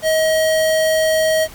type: tone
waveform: square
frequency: 634 Hz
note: D#5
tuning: 32 cents sharp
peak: -14 dBFS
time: 0.02-1.48 s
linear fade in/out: 50 ms
effects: pink hiss -39 dBFS RMS until 1.54 s